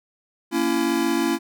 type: chord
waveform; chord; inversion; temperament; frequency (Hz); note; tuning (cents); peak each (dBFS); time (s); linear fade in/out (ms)
square; A# diminished; none; just; 233.1 / 279.7 / 335.6; A#3 / C#4 / E4; 0 / +16 / +31; -27 / -25 / -23; 0.51-1.39; 50
effects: none